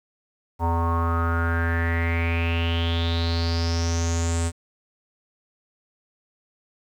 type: tone with low-pass filter sweep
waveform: square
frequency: 83.8 Hz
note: E2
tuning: 29 cents sharp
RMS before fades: -23 dBFS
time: 0.59-4.52 s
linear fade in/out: 50 ms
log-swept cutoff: 900 to 8300 Hz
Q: 7.7
effects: 9-bit